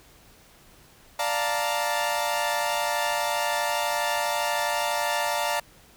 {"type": "chord", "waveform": "sawtooth", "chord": "Bb major seventh", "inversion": "first", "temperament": "equal", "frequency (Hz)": [587.3, 698.5, 880, 932.3], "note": ["D5", "F5", "A5", "Bb5"], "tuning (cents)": [0, 0, 0, 0], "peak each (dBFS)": -26, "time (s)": [1.19, 5.6], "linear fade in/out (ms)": 5, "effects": ["pink hiss -54 dBFS RMS until 5.96 s"]}